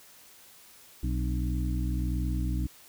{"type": "harmonic tone with a mistuned harmonic", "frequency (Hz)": 61.5, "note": "B1", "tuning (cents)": -7, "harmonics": [1, 2, 3, 4, 5], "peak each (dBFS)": [-28, -34, -37, -39, -38], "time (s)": [1.03, 2.67], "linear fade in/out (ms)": 5, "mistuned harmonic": 4, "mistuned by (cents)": 89, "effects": ["white hiss -54 dBFS RMS until 2.88 s"]}